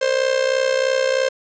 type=tone with amplitude modulation; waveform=45% pulse; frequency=527 Hz; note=C5; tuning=12 cents sharp; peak=-13 dBFS; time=0.01-1.29 s; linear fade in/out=10 ms; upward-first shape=sine; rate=63.1 Hz; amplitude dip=75%; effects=resampled to 16000 Hz + 7-bit